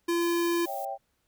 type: tone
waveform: square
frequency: 341.7 Hz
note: F4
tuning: 38 cents flat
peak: -25 dBFS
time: 0.08-0.66 s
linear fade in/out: 10 ms
type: noise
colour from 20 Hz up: violet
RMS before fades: -44 dBFS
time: 0.21-0.85 s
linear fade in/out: 2 ms
type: chord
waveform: sine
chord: C# diminished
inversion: none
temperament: equal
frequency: 554.4 / 659.3 / 784 Hz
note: C#5 / E5 / G5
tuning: 0 / 0 / 0 cents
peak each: -38 / -38 / -33 dBFS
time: 0.65-0.98 s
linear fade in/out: 50 ms
effects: pink hiss -74 dBFS RMS until 1.27 s